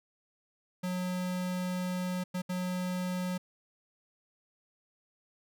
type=tone bursts at uneven times; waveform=square; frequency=181.8 Hz; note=F#3; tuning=30 cents flat; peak=-32 dBFS; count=3; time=0.83-2.24 / 2.34-2.42 / 2.49-3.38 s; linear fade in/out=10 ms; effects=none